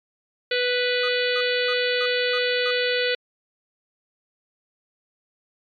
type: harmonic tone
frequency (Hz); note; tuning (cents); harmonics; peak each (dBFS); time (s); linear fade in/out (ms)
493.9; B4; 0; 1 / 3 / 4 / 5 / 6 / 7 / 8 / 9; -23 / -28 / -29 / -30 / -31 / -31 / -32 / -33; 0.51-3.15; 5
type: tone bursts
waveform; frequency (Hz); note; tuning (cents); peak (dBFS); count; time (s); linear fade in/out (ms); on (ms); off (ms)
triangle; 1244.5; D#6; 0; -28; 6; 1.03-2.71; 5; 55; 270
effects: MP3 64 kbps